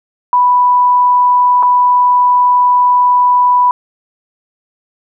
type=tone with dropouts; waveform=sine; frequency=987.8 Hz; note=B5; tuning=in tune; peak=-6 dBFS; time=0.33-3.71 s; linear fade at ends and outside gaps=1 ms; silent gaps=1.627-1.631 s; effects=none